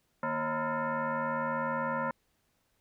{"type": "tone with frequency modulation", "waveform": "sine", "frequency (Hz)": 234.5, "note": "A#3", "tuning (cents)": 11, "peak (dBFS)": -29, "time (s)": [0.23, 2.11], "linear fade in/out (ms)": 2, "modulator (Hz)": 388, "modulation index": 3.4, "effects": ["pink hiss -74 dBFS RMS until 2.8 s"]}